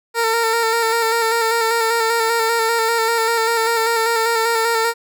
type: tone with vibrato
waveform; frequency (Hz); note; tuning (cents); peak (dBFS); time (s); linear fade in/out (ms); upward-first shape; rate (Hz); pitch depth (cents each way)
15% pulse; 456.5; A#4; -36; -9; 0.14-4.94; 50; square; 5.1; 28
effects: none